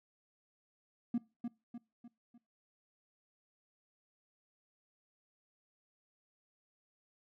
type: tone with echo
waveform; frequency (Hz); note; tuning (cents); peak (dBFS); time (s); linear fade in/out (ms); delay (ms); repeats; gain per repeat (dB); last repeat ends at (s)
triangle; 237.3; A#3; +31; -26; 1.14-1.18; 5; 300; 4; -7; 2.38
effects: noise-tail reverb RT60 0.3 s tail -24 dB re dry + tanh soft clip ceiling -26 dBFS